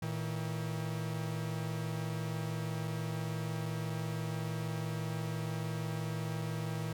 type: tone pair together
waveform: 45% pulse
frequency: 113.78 / 159.8 Hz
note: A#2 / D#3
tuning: -42 / +47 cents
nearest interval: tritone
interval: 589 cents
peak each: -38 / -37 dBFS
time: 0.02-6.93 s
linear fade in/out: 5 ms
effects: none